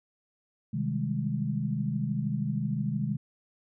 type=chord; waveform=sine; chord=Ab major seventh; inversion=first; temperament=just; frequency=129.78 / 155.74 / 194.67 / 207.7 Hz; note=C3 / Eb3 / G3 / Ab3; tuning=-14 / +2 / -12 / 0 cents; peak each=-32 / -32 / -36 / -32 dBFS; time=0.73-3.17 s; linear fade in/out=10 ms; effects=none